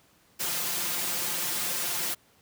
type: noise with comb filter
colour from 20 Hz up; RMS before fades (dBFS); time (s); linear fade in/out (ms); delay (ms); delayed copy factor
white; -30; 0.39-2.15; 20; 5.7; +0.75
effects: pink hiss -62 dBFS RMS until 2.41 s + high-pass 80 Hz 12 dB/octave